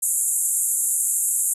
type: band-pass noise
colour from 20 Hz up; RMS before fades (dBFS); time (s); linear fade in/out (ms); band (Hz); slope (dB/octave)
pink; -22; 0.02-1.54; 10; 7100 to 12000; 96
effects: none